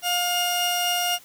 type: tone pair together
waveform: sawtooth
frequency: 710 / 2836 Hz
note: F5 / F7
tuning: +28 / +26 cents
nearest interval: 2 octaves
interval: 2398 cents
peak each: -21 dBFS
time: 0.02-1.19 s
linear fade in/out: 50 ms
effects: white hiss -51 dBFS RMS until 1.24 s